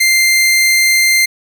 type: tone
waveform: sawtooth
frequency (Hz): 2092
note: C7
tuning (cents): -1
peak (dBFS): -5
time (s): 0-1.26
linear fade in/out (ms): 10
effects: none